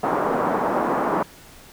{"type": "band-pass noise", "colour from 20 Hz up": "white", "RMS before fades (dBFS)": -22, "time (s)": [0.03, 1.23], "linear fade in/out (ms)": 5, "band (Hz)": [180, 1100], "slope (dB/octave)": 24, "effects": ["pink hiss -46 dBFS RMS until 1.72 s"]}